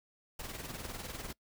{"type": "noise with tremolo", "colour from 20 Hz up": "pink", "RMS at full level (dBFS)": -40, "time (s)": [0.39, 1.33], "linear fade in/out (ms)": 5, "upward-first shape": "triangle", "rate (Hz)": 20, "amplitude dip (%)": 70, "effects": ["noise-tail reverb RT60 0.1 s tail -23 dB re dry"]}